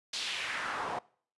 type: noise with band-pass filter sweep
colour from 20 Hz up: pink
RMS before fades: -36 dBFS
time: 0.13-0.99 s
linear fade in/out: 5 ms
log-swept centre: 4400 to 740 Hz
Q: 2
effects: noise-tail reverb RT60 0.5 s tail -23 dB re dry + resampled to 24000 Hz